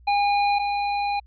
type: tone pair in turn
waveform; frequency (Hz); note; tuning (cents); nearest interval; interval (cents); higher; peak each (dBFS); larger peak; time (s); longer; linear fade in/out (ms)
square; 813 / 813; G#5 / G#5; -37 / -37; unison; 0; neither; -19 / -23; first; 0.07-0.59 / 0.59-1.2; second; 10
effects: added 60 Hz sine -48 dBFS peak until 1.26 s + resampled to 11025 Hz